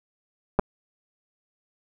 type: clicks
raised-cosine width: 1 ms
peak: -6 dBFS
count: 2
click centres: 0.59 / 0.595 s
effects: none

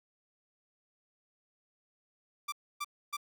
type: tone bursts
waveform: sawtooth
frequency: 1174.7 Hz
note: D6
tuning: in tune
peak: -30 dBFS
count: 3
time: 2.48-3.169 s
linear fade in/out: 10 ms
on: 43 ms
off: 280 ms
effects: none

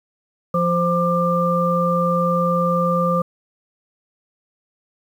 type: tone cluster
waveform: sine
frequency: 173.5 / 522 / 1190 Hz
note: F3 / C5 / D6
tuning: -11 / -4 / +22 cents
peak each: -20 dBFS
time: 0.54-3.22 s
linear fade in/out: 5 ms
effects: 8-bit

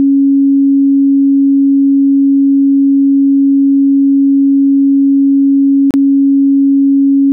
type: tone with dropouts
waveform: sine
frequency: 276.1 Hz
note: C#4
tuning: 7 cents flat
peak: -5 dBFS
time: 0-7.32 s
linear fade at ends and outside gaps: 0 ms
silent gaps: 5.907-5.939 s
effects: none

